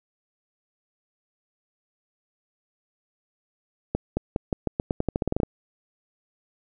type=accelerating click train; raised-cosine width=2 ms; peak=-10 dBFS; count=16; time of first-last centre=3.95-5.433 s; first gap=220 ms; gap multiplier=0.87; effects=none